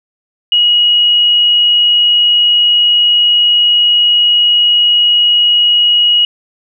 sine tone, 2900 Hz, F#7, 35 cents flat, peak -6 dBFS, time 0.52-6.25 s, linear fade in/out 2 ms, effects none

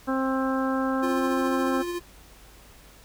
harmonic tone, 264.4 Hz, C4, 18 cents sharp, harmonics 1 / 2 / 3 / 4 / 5 / 6, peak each -25 / -30 / -34 / -33 / -33 / -37 dBFS, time 0.07-1.83 s, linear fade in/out 20 ms
square tone with tremolo, 349.2 Hz, F4, in tune, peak -28 dBFS, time 1.02-2 s, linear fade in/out 20 ms, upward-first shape sine, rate 14 Hz, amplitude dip 30%
effects added 50 Hz sine -52 dBFS peak until 3.04 s + pink hiss -52 dBFS RMS until 3.04 s

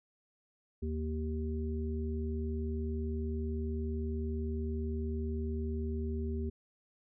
harmonic tone, 77.78 Hz, D#2, in tune, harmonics 1 / 3 / 5, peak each -34 / -39 / -41 dBFS, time 0.82-6.5 s, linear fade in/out 10 ms, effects none

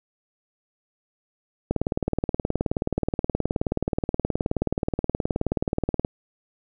click train, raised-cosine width 2 ms, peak -9 dBFS, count 83, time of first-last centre 1.71-6.049 s, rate 18.9 Hz, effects none

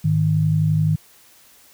sine tone pair together, 103.93 / 155.56 Hz, G#2 / D#3, +2 / 0 cents, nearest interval perfect fifth, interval 698 cents, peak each -21 / -16 dBFS, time 0.04-0.96 s, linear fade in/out 10 ms, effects white hiss -51 dBFS RMS until 1.73 s

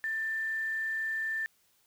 sine tone with quantisation, 1778 Hz, A6, 18 cents sharp, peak -30 dBFS, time 0.04-1.46 s, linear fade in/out 0 ms, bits 9, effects white hiss -69 dBFS RMS until 1.86 s

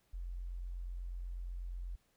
sine tone, 44.12 Hz, F1, 18 cents sharp, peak -39 dBFS, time 0.13-1.96 s, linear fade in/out 10 ms, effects pink hiss -75 dBFS RMS until 2.16 s

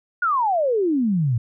sine exponential sweep, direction down, 1480 to 110 Hz, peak -17 dBFS, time 0.22-1.38 s, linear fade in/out 5 ms, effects none

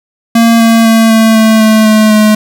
square tone with pitch steps, 230 / 227.6 / 225.3 / 222.9 / 220.6 / 218.3 / 216.1 / 213.9 Hz, A#3 / A#3 / A3 / A3 / A3 / A3 / A3 / A3, -23 / -41 / +41 / +23 / +5 / -13 / -31 / -49 cents, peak -4 dBFS, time 0.35-2.35 s, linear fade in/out 5 ms, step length 250 ms, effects none

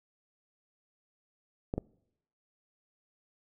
clicks, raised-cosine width 2 ms, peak -18 dBFS, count 2, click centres 1.739 / 1.78 s, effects noise-tail reverb RT60 0.8 s tail -25 dB re dry

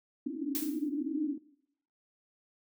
pink band-pass noise, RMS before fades -34 dBFS, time 0.26-1.38 s, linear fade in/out 10 ms, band 270 to 310 Hz, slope 96 dB/octave
blue noise with exponential decay, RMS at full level -32 dBFS, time 0.55-0.89 s, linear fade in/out 0 ms, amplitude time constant 72 ms
effects noise-tail reverb RT60 0.7 s tail -19 dB re dry

